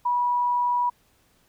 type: tone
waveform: sine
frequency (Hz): 974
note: B5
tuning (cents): -24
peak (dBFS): -20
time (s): 0.05-0.9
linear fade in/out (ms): 10
effects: pink hiss -63 dBFS RMS until 1.48 s